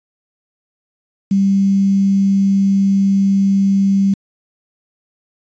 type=tone with quantisation; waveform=sine; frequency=196 Hz; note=G3; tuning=in tune; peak=-10 dBFS; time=1.31-4.14 s; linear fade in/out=5 ms; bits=6; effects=resampled to 16000 Hz